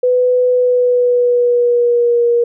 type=tone with pitch glide; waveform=sine; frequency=498.9 to 474.2 Hz; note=B4 to A#4; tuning=+17 to +30 cents; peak=-9 dBFS; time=0.03-2.44 s; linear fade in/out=5 ms; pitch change=-87 cents; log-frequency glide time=0.5-2.24 s; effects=none